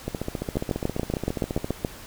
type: two click trains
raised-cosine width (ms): 2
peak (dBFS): -10 / -14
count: 10 / 24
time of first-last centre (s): 0.57-1.848 / 0.08-1.645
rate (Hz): 7.04 / 14.7
effects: pink hiss -43 dBFS RMS until 2.06 s